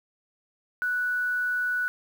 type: tone with quantisation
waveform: sine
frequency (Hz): 1480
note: F#6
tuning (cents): 0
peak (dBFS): -24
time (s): 0.82-1.88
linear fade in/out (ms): 0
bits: 8
effects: none